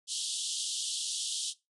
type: band-pass noise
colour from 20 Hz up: pink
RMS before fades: -35 dBFS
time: 0.07-1.54 s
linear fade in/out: 50 ms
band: 3000 to 10000 Hz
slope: 96 dB/octave
effects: noise-tail reverb RT60 0.2 s tail -18 dB re dry